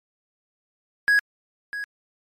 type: tone with echo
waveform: triangle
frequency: 1661.2 Hz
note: G#6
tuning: in tune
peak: -13 dBFS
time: 1.08-1.19 s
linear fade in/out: 0 ms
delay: 650 ms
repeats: 1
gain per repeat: -13 dB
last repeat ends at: 1.84 s
effects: MP3 64 kbps